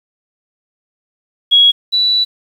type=tone pair in turn; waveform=sine; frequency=3322 / 3951 Hz; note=G#7 / B7; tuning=0 / 0 cents; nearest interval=minor third; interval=300 cents; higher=second; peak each=-5 / -10 dBFS; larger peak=first; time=1.51-1.72 / 1.92-2.25 s; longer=second; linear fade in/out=20 ms; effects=7-bit